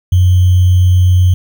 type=tone with sample-and-hold; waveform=sine; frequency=90.8 Hz; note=F#2; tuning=32 cents flat; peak=-5 dBFS; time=0.12-1.34 s; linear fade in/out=5 ms; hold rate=3150 Hz; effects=none